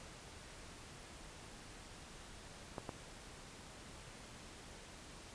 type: clicks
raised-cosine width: 1 ms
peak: -27 dBFS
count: 2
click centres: 2.782 / 2.892 s
effects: pink hiss -54 dBFS RMS until 5.34 s + resampled to 22050 Hz